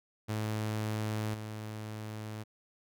sawtooth tone with level steps, 107.9 Hz, A2, 33 cents flat, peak -28 / -35 dBFS, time 0.28-2.44 s, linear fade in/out 20 ms, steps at 1.34 s, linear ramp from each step 2 ms, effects none

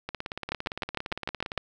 two click trains, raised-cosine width 0.3 ms, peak -17 / -12 dBFS, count 27 / 8, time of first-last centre 0.09-1.576 / 0.52-1.577 s, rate 17.5 / 6.62 Hz, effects none

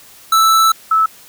square / sine tone pair in turn, 1318.5 / 1307.1 Hz, E6 / E6, 0 / -15 cents, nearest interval unison, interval 15 cents, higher first, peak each -9 dBFS, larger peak neither, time 0.32-0.72 / 0.91-1.06 s, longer first, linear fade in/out 5 ms, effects white hiss -42 dBFS RMS until 1.28 s

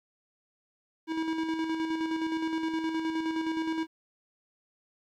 square tone with tremolo, 322.2 Hz, E4, 39 cents flat, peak -28 dBFS, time 1.07-3.87 s, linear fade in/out 50 ms, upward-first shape square, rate 9.6 Hz, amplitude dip 40%, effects low-pass 4000 Hz 12 dB/octave + 11-bit

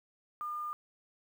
sine tone with quantisation, 1208 Hz, D6, 48 cents sharp, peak -35 dBFS, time 0.41-0.73 s, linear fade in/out 0 ms, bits 10, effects none

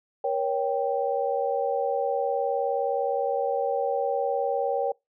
sine chord, G diminished, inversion first, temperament equal with one note detuned, 474.9 / 554.4 / 784 Hz, Bb4 / Db5 / G5, +32 / 0 / 0 cents, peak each -28 / -27 / -28 dBFS, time 0.24-4.92 s, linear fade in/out 5 ms, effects noise-tail reverb RT60 0.2 s tail -25 dB re dry

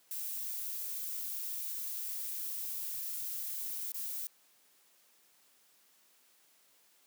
violet noise with dropouts, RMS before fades -39 dBFS, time 0.11-4.27 s, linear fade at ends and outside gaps 0 ms, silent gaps 3.919-3.944 s, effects white hiss -67 dBFS RMS until 7.06 s + high-pass 200 Hz 12 dB/octave

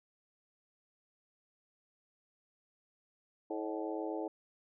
harmonic tone with a mistuned harmonic, 108 Hz, A2, 32 cents flat, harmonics 3 / 4 / 5 / 6 / 7 / 8, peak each -39 / -41 / -43 / -45 / -46 / -47 dBFS, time 3.5-4.28 s, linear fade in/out 5 ms, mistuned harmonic 6, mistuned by -73 cents, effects none

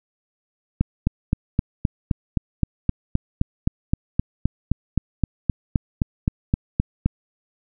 click train, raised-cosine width 5 ms, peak -5 dBFS, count 25, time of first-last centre 0.81-7.06 s, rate 3.84 Hz, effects none

